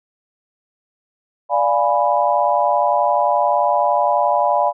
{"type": "chord", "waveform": "sine", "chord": "D diminished seventh", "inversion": "none", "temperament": "equal", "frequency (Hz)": [587.3, 698.5, 830.6, 987.8], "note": ["D5", "F5", "Ab5", "Cb6"], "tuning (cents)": [0, 0, 0, 0], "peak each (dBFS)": -19, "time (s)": [1.49, 4.73], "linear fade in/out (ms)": 50, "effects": []}